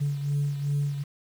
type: beating tone pair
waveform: sine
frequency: 142.8 / 145.4 Hz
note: D3 / D3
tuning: -48 / -17 cents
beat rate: 2.6 Hz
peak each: -24 / -31 dBFS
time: 0-1.04 s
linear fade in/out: 20 ms
effects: tanh soft clip ceiling -20 dBFS + 8-bit